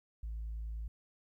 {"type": "tone", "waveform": "sine", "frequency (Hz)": 55, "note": "A1", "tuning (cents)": 0, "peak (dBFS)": -36, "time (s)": [0.23, 0.88], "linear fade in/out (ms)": 5, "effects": ["tanh soft clip ceiling -35 dBFS", "13-bit"]}